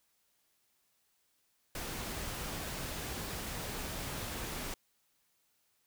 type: noise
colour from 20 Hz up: pink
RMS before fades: -40 dBFS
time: 1.75-4.74 s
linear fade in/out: 2 ms
effects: white hiss -75 dBFS RMS until 5.86 s